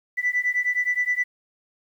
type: beating tone pair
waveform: sine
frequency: 1975.5 / 1985.1 Hz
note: B6 / B6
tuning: 0 / +8 cents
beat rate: 9.6 Hz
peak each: -23 dBFS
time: 0.17-1.24 s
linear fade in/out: 20 ms
effects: tanh soft clip ceiling -14 dBFS + 9-bit